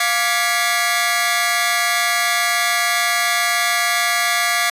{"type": "tone cluster", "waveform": "sawtooth", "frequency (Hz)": [702, 1169, 1672, 1969, 2173], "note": ["F5", "D6", "G#6", "B6", "C#7"], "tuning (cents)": [9, -8, 11, -6, -35], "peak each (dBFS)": -19, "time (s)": [0, 4.7], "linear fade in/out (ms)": 5, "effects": ["resampled to 32000 Hz"]}